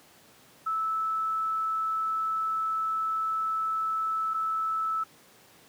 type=tone pair in turn; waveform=sine; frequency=1310 / 1310 Hz; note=E6 / E6; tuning=-11 / -11 cents; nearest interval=unison; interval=0 cents; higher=neither; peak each=-26 dBFS; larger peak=neither; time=0.66-4.34 / 4.34-5.04 s; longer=first; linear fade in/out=10 ms; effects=pink hiss -56 dBFS RMS until 5.68 s + high-pass 150 Hz 12 dB/octave